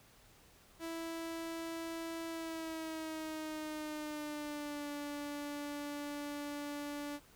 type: tone with pitch glide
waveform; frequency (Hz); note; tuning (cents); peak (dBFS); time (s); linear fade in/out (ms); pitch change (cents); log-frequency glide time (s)
sawtooth; 329.6 to 290.3; E4 to D4; 0 to -20; -36; 0.79-7.2; 50; -220; 2.28-4.89
effects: pink hiss -63 dBFS RMS until 7.35 s